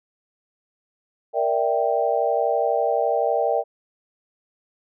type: chord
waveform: sine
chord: E half-diminished seventh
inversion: second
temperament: equal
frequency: 466.2 / 587.3 / 659.3 / 784 Hz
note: Bb4 / D5 / E5 / G5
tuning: 0 / 0 / 0 / 0 cents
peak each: -24 dBFS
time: 1.33-3.64 s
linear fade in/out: 50 ms
effects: none